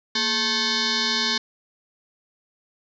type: tone with frequency modulation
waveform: sine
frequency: 233.1 Hz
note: A#3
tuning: in tune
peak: -20 dBFS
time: 0.15-1.38 s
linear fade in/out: 5 ms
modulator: 657 Hz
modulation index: 7.6
effects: none